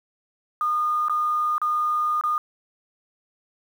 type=tone with dropouts; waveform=sine; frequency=1221 Hz; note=D#6; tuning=33 cents flat; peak=-20 dBFS; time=0.61-2.38 s; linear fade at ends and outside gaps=1 ms; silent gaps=1.084-1.096 / 1.581-1.616 / 2.211-2.237 s; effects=8-bit